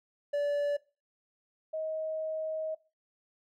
triangle / sine tone pair in turn, 578 / 631.2 Hz, D5 / D#5, -28 / +25 cents, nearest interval major second, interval 153 cents, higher second, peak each -25 / -32 dBFS, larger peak first, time 0.33-0.77 / 1.73-2.75 s, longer second, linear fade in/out 10 ms, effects noise-tail reverb RT60 0.3 s tail -19 dB re dry

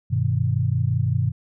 sine chord, G augmented, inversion none, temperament equal, 98 / 123.47 / 155.56 Hz, G2 / B2 / D#3, 0 / 0 / 0 cents, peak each -23 / -21 / -26 dBFS, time 0.1-1.32 s, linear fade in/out 20 ms, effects none

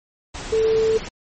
sine tone in noise, 443.1 Hz, A4, 12 cents sharp, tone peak -15 dBFS, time 0.52-0.98 s, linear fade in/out 10 ms, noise pink, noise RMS -32 dBFS, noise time 0.34-1.09 s, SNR +14 dB, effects MP3 32 kbps

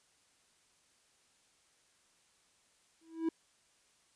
triangle tone with exponential growth, 326.1 Hz, E4, 19 cents flat, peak -25 dBFS, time 3.01-3.29 s, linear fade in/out 5 ms, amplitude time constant 59 ms, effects white hiss -70 dBFS RMS until 4.15 s + resampled to 22050 Hz

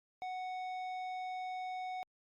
sine tone with tanh clipping, 740 Hz, F#5, in tune, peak -40 dBFS, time 0.22-2.03 s, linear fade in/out 0 ms, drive 11 dB, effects Opus 48 kbps

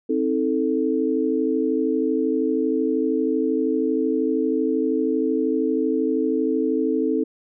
sine chord, A diminished, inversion first, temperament just, 264 / 316.8 / 440 Hz, C4 / Eb4 / A4, +16 / +31 / 0 cents, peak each -23 dBFS, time 0.09-7.24 s, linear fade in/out 10 ms, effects none

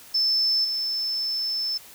sine tone with level steps, 5274 Hz, E8, in tune, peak -19 / -24 dBFS, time 0.14-1.78 s, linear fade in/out 10 ms, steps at 0.64 s, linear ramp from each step 10 ms, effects white hiss -47 dBFS RMS until 1.94 s

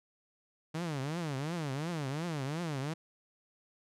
sawtooth tone with vibrato, 152 Hz, D#3, 40 cents flat, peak -30 dBFS, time 0.74-2.94 s, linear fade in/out 10 ms, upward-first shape triangle, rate 2.8 Hz, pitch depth 290 cents each way, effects low-pass 9000 Hz 12 dB/octave

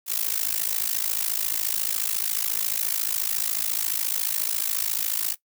blue noise with amplitude modulation, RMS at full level -22 dBFS, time 0.06-5.36 s, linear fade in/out 50 ms, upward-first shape sine, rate 54.2 Hz, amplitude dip 95%, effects noise-tail reverb RT60 0.1 s tail -18 dB re dry

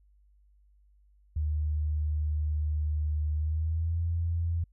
sine tone with pitch glide, 75.9 to 84.22 Hz, D#2 to E2, -42 to +38 cents, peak -26 dBFS, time 1.36-4.64 s, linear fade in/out 5 ms, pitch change +180 cents, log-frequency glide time 3.34-4 s, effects added 50 Hz sine -59 dBFS peak until 4.72 s

